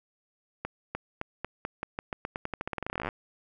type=accelerating click train; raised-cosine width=0.5 ms; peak=-17 dBFS; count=30; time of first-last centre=0.65-3.089 s; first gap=300 ms; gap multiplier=0.88; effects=none